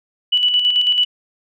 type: tone with tremolo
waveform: sine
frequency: 2960 Hz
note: F#7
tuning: in tune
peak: -11 dBFS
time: 0.32-1.05 s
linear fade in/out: 10 ms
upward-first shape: square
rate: 9.1 Hz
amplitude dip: 45%
effects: none